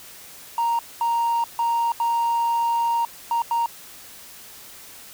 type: tone bursts at uneven times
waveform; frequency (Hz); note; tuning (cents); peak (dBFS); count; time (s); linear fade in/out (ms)
triangle; 932.3; A#5; 0; -16; 6; 0.58-0.79 / 1.01-1.44 / 1.59-1.92 / 2-3.05 / 3.31-3.42 / 3.51-3.66; 2
effects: tanh soft clip ceiling -14 dBFS + white hiss -43 dBFS RMS until 5.13 s